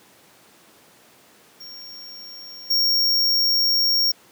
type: tone with level steps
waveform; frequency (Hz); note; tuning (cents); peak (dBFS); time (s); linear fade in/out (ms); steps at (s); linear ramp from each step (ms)
square; 5540; F8; -15; -37 / -17; 1.6-4.12; 10; 2.7; 10
effects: pink hiss -52 dBFS RMS until 4.31 s + high-pass 200 Hz 12 dB/octave